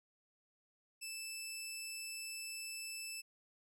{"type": "tone", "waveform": "15% pulse", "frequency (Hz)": 2637, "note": "E7", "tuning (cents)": 0, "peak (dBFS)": -36, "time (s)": [1.01, 3.22], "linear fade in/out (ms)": 20, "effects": []}